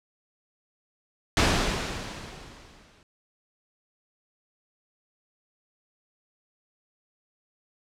pink noise with exponential decay, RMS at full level -19 dBFS, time 1.37-3.03 s, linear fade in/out 1 ms, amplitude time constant 360 ms, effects low-pass 6000 Hz 12 dB/octave

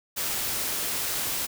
white noise, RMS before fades -29 dBFS, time 0.16-1.47 s, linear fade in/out 20 ms, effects none

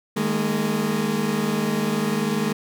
30% pulse chord, D# suspended fourth, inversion none, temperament equal with one note detuned, 155.56 / 207.7 / 228 Hz, D#3 / G#3 / A#3, 0 / 0 / -38 cents, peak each -26 / -21 / -23 dBFS, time 0.16-2.53 s, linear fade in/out 10 ms, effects none

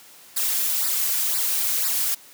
blue noise with flanger, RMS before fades -23 dBFS, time 0.36-2.15 s, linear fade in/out 10 ms, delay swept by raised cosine 0.31 to 4.01 ms, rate 2 Hz, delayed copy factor -0.95, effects white hiss -48 dBFS RMS until 2.33 s + high-pass 150 Hz 12 dB/octave

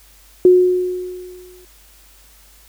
sine tone with exponential decay, 363.4 Hz, F#4, 31 cents flat, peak -4 dBFS, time 0.45-1.65 s, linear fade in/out 2 ms, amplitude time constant 260 ms, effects added 50 Hz sine -49 dBFS peak until 2.68 s + white hiss -49 dBFS RMS until 2.68 s

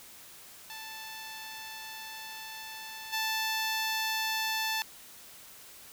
10% pulse tone with level steps, 880 Hz, A5, in tune, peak -33 / -21 dBFS, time 0.7-4.82 s, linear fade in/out 0 ms, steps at 3.12 s, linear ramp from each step 20 ms, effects white hiss -51 dBFS RMS until 5.92 s

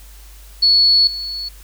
sine tone with level steps, 4403 Hz, C#8, 13 cents flat, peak -9 / -23 dBFS, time 0.62-1.49 s, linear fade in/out 10 ms, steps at 1.07 s, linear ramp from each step 2 ms, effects added 50 Hz sine -38 dBFS peak until 1.63 s + white hiss -46 dBFS RMS until 1.63 s

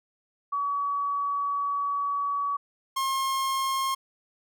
sine / 45% pulse tone pair in turn, 1135 / 1071.3 Hz, C#6 / C6, +41 / +41 cents, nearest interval minor second, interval 100 cents, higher first, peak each -25 dBFS, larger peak neither, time 0.52-2.57 / 2.96-3.95 s, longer first, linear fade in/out 10 ms, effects none

